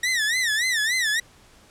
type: tone with vibrato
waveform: sawtooth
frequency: 1868 Hz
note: A#6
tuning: 3 cents sharp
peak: -17 dBFS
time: 0.03-1.2 s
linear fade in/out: 5 ms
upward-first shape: sine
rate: 3.5 Hz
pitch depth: 170 cents each way
effects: pink hiss -53 dBFS RMS until 1.7 s + low-pass 10000 Hz 12 dB/octave